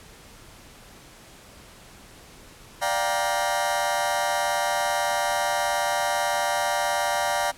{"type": "chord", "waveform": "sawtooth", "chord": "G minor seventh", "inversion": "second", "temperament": "just", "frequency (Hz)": [588, 705.6, 784, 940.8], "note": ["D5", "F5", "G5", "Bb5"], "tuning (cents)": [2, 18, 0, 16], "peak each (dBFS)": -24, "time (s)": [2.81, 7.52], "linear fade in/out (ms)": 20, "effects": ["pink hiss -48 dBFS RMS until 7.57 s", "low-pass 12000 Hz 12 dB/octave"]}